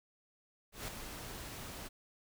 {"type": "noise with ADSR envelope", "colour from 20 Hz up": "pink", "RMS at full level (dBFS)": -40, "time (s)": [0.72, 1.89], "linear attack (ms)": 160, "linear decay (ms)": 6, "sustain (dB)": -6, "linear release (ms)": 22, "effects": []}